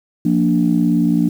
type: chord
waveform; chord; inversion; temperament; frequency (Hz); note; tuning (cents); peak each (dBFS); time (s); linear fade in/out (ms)
sine; Bb major; second; equal; 174.61 / 233.1 / 293.7; F3 / Bb3 / D4; 0 / 0 / 0; -16; 0.25-1.29; 5
effects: tanh soft clip ceiling -3 dBFS + 7-bit